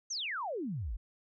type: exponential sweep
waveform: sine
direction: down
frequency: 6645 to 41.2 Hz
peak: -34 dBFS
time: 0.1-0.97 s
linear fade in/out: 10 ms
effects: none